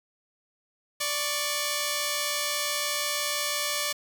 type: tone pair together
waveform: 5% pulse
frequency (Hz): 587.3 / 1108.7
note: D5 / C#6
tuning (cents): 0 / 0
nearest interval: major seventh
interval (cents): 1100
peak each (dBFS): -17 / -19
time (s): 1-3.93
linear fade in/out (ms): 10
effects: 8-bit